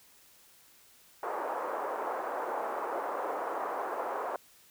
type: band-pass noise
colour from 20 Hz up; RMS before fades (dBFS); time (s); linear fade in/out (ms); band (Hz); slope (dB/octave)
white; -35; 1.23-4.36; 2; 400 to 1100; 24
effects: white hiss -60 dBFS RMS until 4.7 s